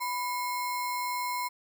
sine tone with sample-and-hold, 989 Hz, B5, 2 cents sharp, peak -29 dBFS, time 0-1.49 s, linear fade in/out 20 ms, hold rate 3150 Hz, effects none

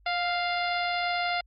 harmonic tone with a mistuned harmonic, 698.5 Hz, F5, in tune, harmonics 1 / 2 / 3 / 4 / 5 / 6 / 7, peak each -28 / -33 / -32 / -38 / -38 / -39 / -41 dBFS, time 0.06-1.41 s, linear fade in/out 5 ms, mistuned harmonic 1, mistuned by +18 cents, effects added 50 Hz sine -56 dBFS peak until 1.46 s + MP3 32 kbps

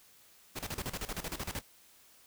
pink noise with tremolo, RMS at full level -37 dBFS, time 0.55-1.62 s, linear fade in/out 20 ms, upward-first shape square, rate 13 Hz, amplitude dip 80%, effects white hiss -61 dBFS RMS until 2.26 s

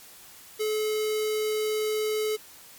square tone with notch filter, 429.7 Hz, A4, 41 cents flat, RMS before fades -27 dBFS, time 0.59-2.37 s, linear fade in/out 20 ms, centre 1000 Hz, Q 0.73, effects white hiss -49 dBFS RMS until 2.78 s + MP3 96 kbps

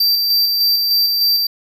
square tone with tremolo, 4683 Hz, D8, 6 cents flat, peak -12 dBFS, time 0-1.47 s, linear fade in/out 5 ms, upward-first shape square, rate 3.3 Hz, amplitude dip 30%, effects none

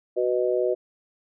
harmonic tone, 123.9 Hz, B2, 6 cents sharp, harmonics 3 / 4 / 5, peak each -24 / -25 / -26 dBFS, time 0.16-0.75 s, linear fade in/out 20 ms, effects none

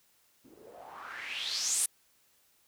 blue noise with low-pass filter sweep, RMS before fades -36 dBFS, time 0.44-1.86 s, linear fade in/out 5 ms, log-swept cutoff 270 to 10000 Hz, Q 4.9, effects white hiss -68 dBFS RMS until 2.67 s

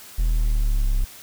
triangle exponential sweep, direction down, 41.2 to 33.07 Hz, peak -15 dBFS, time 0.18-1.05 s, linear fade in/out 10 ms, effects white hiss -43 dBFS RMS until 1.22 s

